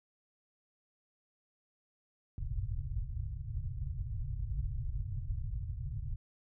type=low-pass noise; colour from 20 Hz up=pink; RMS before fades=-37 dBFS; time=2.38-6.16 s; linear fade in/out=2 ms; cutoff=140 Hz; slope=96 dB/octave; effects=none